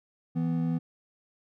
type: tone pair together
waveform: triangle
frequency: 164.81 / 248.7 Hz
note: E3 / B3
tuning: 0 / +12 cents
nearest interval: perfect fifth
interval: 712 cents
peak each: -25 / -28 dBFS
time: 0.35-0.79 s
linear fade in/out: 20 ms
effects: none

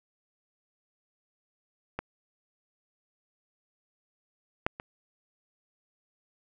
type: clicks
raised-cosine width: 0.5 ms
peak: -17 / -10 / -23 dBFS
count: 3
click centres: 1.99 / 4.665 / 4.799 s
effects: none

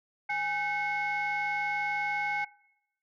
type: tone cluster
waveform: sine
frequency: 823 / 1530 / 2183 Hz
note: G#5 / G6 / C#7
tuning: -16 / -42 / -27 cents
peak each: -31 / -35 / -30 dBFS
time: 0.29-2.45 s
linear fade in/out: 10 ms
effects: noise-tail reverb RT60 0.8 s tail -23 dB re dry + tanh soft clip ceiling -23 dBFS

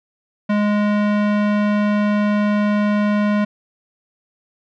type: tone with low-pass filter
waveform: square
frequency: 207.7 Hz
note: G#3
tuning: in tune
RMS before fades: -17 dBFS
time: 0.49-3.45 s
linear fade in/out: 10 ms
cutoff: 2200 Hz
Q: 0.94
effects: none

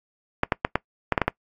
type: clicks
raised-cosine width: 0.5 ms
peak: -4 dBFS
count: 8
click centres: 0.434 / 0.522 / 0.649 / 0.756 / 1.123 / 1.178 / 1.217 / 1.28 s
effects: noise-tail reverb RT60 0.1 s tail -22 dB re dry + AAC 64 kbps

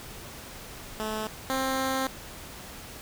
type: tone pair in turn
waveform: 10% pulse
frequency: 216.6 / 264.4 Hz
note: A3 / C4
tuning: -27 / +18 cents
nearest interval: minor third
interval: 345 cents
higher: second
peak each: -22 / -18 dBFS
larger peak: second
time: 1-1.27 / 1.5-2.07 s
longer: second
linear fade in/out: 0 ms
effects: pink hiss -43 dBFS RMS until 3.01 s

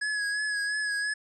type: tone with vibrato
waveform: square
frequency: 1679 Hz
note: G#6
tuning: 18 cents sharp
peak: -28 dBFS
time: 0.01-1.14 s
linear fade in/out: 10 ms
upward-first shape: sine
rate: 2.9 Hz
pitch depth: 31 cents each way
effects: resampled to 24000 Hz

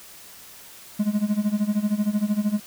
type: tone with tremolo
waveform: triangle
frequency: 208.8 Hz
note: G#3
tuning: 10 cents sharp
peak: -15 dBFS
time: 0.99-2.6 s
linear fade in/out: 10 ms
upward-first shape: sine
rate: 13 Hz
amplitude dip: 85%
effects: white hiss -45 dBFS RMS until 2.66 s

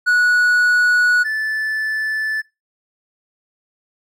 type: tone pair in turn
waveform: triangle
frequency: 1466 / 1748.9 Hz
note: F#6 / A6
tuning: -16 / -11 cents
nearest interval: minor third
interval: 305 cents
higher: second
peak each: -10 / -17 dBFS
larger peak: first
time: 0.06-1.24 / 1.24-2.42 s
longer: neither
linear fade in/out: 20 ms
effects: noise-tail reverb RT60 0.2 s tail -17 dB re dry

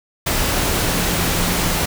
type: tone in noise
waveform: sine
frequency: 174.6 Hz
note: F3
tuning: in tune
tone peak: -25 dBFS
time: 0.88-1.77 s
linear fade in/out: 10 ms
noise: pink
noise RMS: -19 dBFS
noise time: 0.26-1.86 s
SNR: -9 dB
effects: none

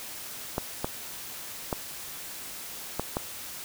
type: clicks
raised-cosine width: 1 ms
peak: -13 dBFS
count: 5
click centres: 0.581 / 0.845 / 1.728 / 2.996 / 3.169 s
effects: white hiss -40 dBFS RMS until 3.64 s

